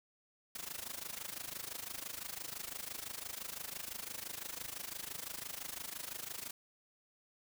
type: noise with amplitude modulation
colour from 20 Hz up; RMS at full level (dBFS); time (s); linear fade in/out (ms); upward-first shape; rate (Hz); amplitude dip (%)
white; -41; 0.55-6.51; 5; sine; 25.9; 85
effects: none